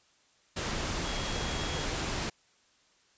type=tone in noise; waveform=sine; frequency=3300 Hz; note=G#7; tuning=12 cents flat; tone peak=-42 dBFS; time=1.04-1.86 s; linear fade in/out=10 ms; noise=pink; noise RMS=-33 dBFS; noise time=0.56-2.3 s; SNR=-12 dB; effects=white hiss -66 dBFS RMS until 3.17 s + resampled to 16000 Hz